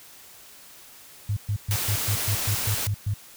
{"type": "tone bursts", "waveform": "sine", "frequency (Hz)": 102.9, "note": "G#2", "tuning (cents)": -16, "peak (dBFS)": -22, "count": 10, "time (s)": [1.29, 3.14], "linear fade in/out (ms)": 5, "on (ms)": 77, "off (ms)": 120}
{"type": "noise", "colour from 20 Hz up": "white", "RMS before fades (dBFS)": -28, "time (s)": [1.71, 2.87], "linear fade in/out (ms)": 0}
{"effects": ["white hiss -48 dBFS RMS until 3.36 s"]}